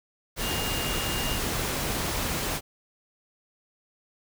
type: tone in noise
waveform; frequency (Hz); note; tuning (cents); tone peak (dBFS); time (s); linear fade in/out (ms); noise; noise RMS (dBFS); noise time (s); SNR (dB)
sine; 2828; F7; +21; -34; 0.4-1.41; 50; pink; -29; 0.36-2.61; -8
effects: none